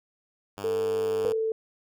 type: tone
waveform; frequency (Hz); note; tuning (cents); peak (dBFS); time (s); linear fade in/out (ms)
5% pulse; 100.1; G2; +37; -25; 0.57-1.33; 10
type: tone with pitch glide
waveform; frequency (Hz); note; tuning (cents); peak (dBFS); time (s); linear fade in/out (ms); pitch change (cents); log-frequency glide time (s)
sine; 447.5 to 443.4; A4 to A4; +29 to +13; -24; 0.64-1.52; 2; -16; 0.75-1.11
type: tone with exponential decay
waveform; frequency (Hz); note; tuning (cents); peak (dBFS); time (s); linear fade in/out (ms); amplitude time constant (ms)
sine; 485.1; B4; -31; -22; 1.25-1.51; 0; 56
effects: none